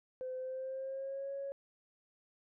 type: tone with pitch glide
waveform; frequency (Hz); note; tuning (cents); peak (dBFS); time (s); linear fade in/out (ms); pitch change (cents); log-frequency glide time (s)
sine; 513 to 553; C5 to C#5; -34 to -4; -37; 0.21-1.52; 0; +130; 0.36-1.32
effects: tanh soft clip ceiling -33 dBFS